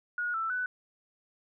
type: tone with pitch steps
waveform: sine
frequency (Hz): 1446 / 1328 / 1494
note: F#6 / E6 / F#6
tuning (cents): -40 / +12 / +16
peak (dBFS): -29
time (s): 0.18-0.66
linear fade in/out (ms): 2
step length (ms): 160
effects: none